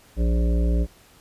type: harmonic tone with a mistuned harmonic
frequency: 58.3 Hz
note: A#1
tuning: 1 cent sharp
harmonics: 1 / 3 / 5 / 7 / 9 / 10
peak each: -18 / -28 / -32 / -35 / -37 / -38 dBFS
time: 0.16-0.87 s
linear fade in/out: 50 ms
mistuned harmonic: 10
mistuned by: +17 cents
effects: pink hiss -53 dBFS RMS until 1.2 s + resampled to 32000 Hz